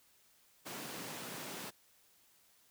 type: high-pass noise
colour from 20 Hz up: pink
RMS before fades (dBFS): -45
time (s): 0.65-1.71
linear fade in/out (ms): 20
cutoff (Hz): 150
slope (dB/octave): 24
effects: white hiss -68 dBFS RMS until 2.7 s